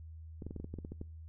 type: clicks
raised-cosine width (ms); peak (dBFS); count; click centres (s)
3; -29; 11; 0.422 / 0.466 / 0.509 / 0.563 / 0.6 / 0.644 / 0.74 / 0.787 / 0.849 / 0.92 / 1.014
effects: noise-tail reverb RT60 0.4 s tail -24 dB re dry + added 80 Hz sine -46 dBFS peak until 1.28 s